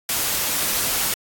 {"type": "noise", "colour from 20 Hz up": "white", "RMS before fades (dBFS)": -22, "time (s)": [0.09, 1.14], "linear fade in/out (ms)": 2, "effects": ["AAC 64 kbps"]}